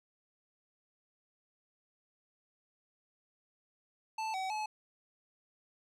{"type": "tone with pitch steps", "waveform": "square", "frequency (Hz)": [880, 759, 857], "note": ["A5", "F#5", "A5"], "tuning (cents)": [0, 44, -46], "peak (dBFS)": -35, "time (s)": [4.18, 4.66], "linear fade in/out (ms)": 5, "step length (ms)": 160, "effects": ["low-pass 7000 Hz 12 dB/octave"]}